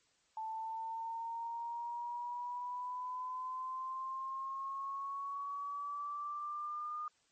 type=exponential sweep; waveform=sine; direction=up; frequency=879 to 1220 Hz; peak=-38 dBFS; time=0.37-7.08 s; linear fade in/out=2 ms; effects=white hiss -73 dBFS RMS until 7.31 s + MP3 32 kbps